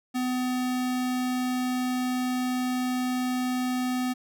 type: tone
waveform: square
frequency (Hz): 252.1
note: B3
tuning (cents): +36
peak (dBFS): -26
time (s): 0.14-4.14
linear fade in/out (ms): 20
effects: none